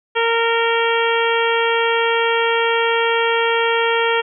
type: harmonic tone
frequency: 461.1 Hz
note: A#4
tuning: 19 cents flat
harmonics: 1 / 2 / 3 / 4 / 5 / 6 / 7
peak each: -18 / -21 / -23 / -24 / -25 / -26 / -26 dBFS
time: 0.15-4.22 s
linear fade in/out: 20 ms
effects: none